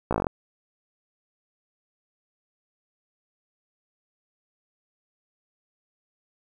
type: slowing click train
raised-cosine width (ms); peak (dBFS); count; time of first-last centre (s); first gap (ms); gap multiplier
1; -10; 9; 0.11-0.268; 16; 1.06
effects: 8-bit